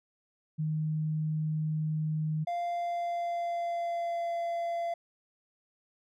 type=tone; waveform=sine; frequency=155.3 Hz; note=D#3; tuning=3 cents flat; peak=-28 dBFS; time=0.58-2.45 s; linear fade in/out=20 ms
type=tone with pitch glide; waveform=triangle; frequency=695 to 682.7 Hz; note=F5 to F5; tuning=-9 to -40 cents; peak=-28 dBFS; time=2.47-4.94 s; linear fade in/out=5 ms; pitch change=-31 cents; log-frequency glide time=2.63-4.33 s
effects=none